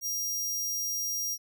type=tone; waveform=sawtooth; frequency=5700 Hz; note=F8; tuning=34 cents sharp; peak=-27 dBFS; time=0.01-1.38 s; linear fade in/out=50 ms; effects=none